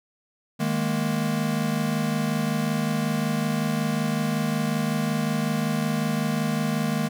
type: chord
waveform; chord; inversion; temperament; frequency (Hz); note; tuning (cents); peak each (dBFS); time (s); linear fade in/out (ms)
square; D# suspended fourth; none; equal; 155.56 / 207.7 / 233.1; D#3 / G#3 / A#3; 0 / 0 / 0; -28; 0.59-7.09; 20
effects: none